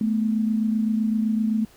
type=tone pair together; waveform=sine; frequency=217 / 244.8 Hz; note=A3 / B3; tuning=-24 / -15 cents; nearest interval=major second; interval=209 cents; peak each=-20 / -28 dBFS; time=0.01-1.65 s; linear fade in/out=2 ms; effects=pink hiss -54 dBFS RMS until 1.76 s